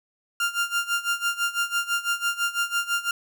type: tone with tremolo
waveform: 30% pulse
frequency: 1396.9 Hz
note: F6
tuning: in tune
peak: -18 dBFS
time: 0.4-3.11 s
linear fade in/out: 2 ms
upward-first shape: sine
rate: 6 Hz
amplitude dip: 85%
effects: none

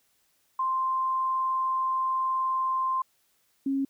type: tone pair in turn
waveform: sine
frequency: 1046.5 / 272.7 Hz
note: C6 / C#4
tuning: 0 / -28 cents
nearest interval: octave + major seventh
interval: 2328 cents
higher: first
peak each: -24 dBFS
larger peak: neither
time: 0.59-3.02 / 3.66-3.85 s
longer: first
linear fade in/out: 5 ms
effects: white hiss -69 dBFS RMS until 3.89 s

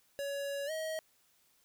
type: tone with pitch glide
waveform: square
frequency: 562 to 634.5 Hz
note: C#5 to D#5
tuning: +24 to +34 cents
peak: -36 dBFS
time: 0.19-0.99 s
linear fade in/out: 0 ms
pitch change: +210 cents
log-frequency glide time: 0.66-0.71 s
effects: white hiss -70 dBFS RMS until 1.64 s

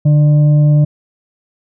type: tone with frequency modulation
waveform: sine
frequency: 148.3 Hz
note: D3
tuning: 17 cents sharp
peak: -6 dBFS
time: 0.05-0.85 s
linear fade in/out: 10 ms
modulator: 449 Hz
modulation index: 0.25
effects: none

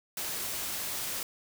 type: noise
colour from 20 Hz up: white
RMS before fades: -35 dBFS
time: 0.17-1.23 s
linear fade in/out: 2 ms
effects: none

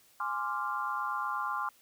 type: chord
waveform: sine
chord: D half-diminished seventh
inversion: second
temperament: equal with one note detuned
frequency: 830.6 / 1046.5 / 1174.7 / 1391.3 Hz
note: Ab5 / C6 / D6 / F6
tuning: 0 / 0 / 0 / -7 cents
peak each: -39 / -35 / -36 / -37 dBFS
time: 0.2-1.69 s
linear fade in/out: 2 ms
effects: white hiss -63 dBFS RMS until 1.81 s

